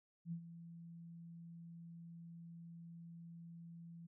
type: tone with ADSR envelope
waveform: sine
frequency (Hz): 168.3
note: E3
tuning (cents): +36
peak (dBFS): -39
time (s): 0.25-4.07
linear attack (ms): 69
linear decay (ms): 83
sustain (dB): -12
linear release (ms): 12
effects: none